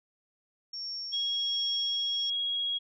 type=tone with tremolo; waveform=sine; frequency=5490 Hz; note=F8; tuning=31 cents flat; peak=-34 dBFS; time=0.73-2.3 s; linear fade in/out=5 ms; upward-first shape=sine; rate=1.3 Hz; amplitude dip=45%
type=tone; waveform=sine; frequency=3305 Hz; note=G#7; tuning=9 cents flat; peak=-28 dBFS; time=1.12-2.79 s; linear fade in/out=20 ms
effects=none